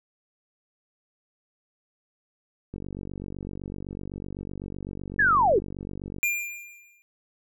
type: click train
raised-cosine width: 3 ms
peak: -23 dBFS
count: 166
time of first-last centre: 2.74-6.185 s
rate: 47.9 Hz
type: linear sweep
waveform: sine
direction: down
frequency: 1760 to 339.4 Hz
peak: -17 dBFS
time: 5.19-5.59 s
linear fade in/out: 5 ms
type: tone with exponential decay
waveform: square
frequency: 2399 Hz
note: D7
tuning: 36 cents sharp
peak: -21 dBFS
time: 6.23-7.02 s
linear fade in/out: 0 ms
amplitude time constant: 170 ms
effects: none